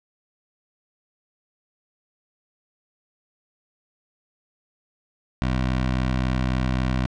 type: tone with notch filter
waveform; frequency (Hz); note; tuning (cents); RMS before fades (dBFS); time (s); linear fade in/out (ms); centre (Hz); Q
15% pulse; 63.7; C2; -46; -23; 5.42-7.06; 0; 480; 1.8
effects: low-pass 4000 Hz 12 dB/octave